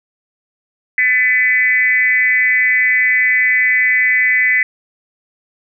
sine tone with frequency modulation, 2010 Hz, B6, 30 cents sharp, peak -10 dBFS, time 0.98-4.63 s, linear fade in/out 2 ms, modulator 245 Hz, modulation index 0.78, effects none

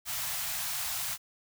white band-stop noise, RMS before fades -34 dBFS, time 0.05-1.18 s, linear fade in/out 50 ms, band 180 to 630 Hz, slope 96 dB/octave, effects none

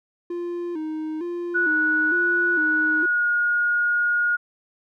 triangle tone with vibrato, 329.6 Hz, E4, in tune, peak -24 dBFS, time 0.3-3.06 s, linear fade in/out 5 ms, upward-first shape square, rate 1.1 Hz, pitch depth 94 cents each way
sine tone with pitch glide, 1470 to 1435.6 Hz, F#6 to F6, -12 to +47 cents, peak -18 dBFS, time 1.54-4.37 s, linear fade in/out 20 ms, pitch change -41 cents, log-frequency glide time 2.83-3.28 s
effects none

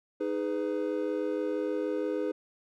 triangle chord, G# minor, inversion second, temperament equal with one note detuned, 311.1 / 415.3 / 501.6 Hz, D#4 / G#4 / B4, 0 / 0 / +27 cents, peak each -31 dBFS, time 0.2-2.32 s, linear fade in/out 10 ms, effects none

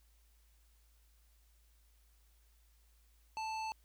square tone with low-pass filter, 880 Hz, A5, in tune, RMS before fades -40 dBFS, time 3.37-3.72 s, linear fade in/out 0 ms, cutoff 5500 Hz, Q 0.99, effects added 55 Hz sine -65 dBFS peak until 3.84 s + white hiss -74 dBFS RMS until 3.84 s

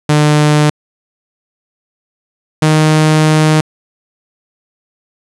sawtooth tone pair in turn, 150 / 155.2 Hz, D3 / D#3, +37 / -4 cents, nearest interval minor second, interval 59 cents, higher second, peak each -3 dBFS, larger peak neither, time 0.09-0.7 / 2.62-3.61 s, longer second, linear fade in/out 5 ms, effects resampled to 24000 Hz + 7-bit

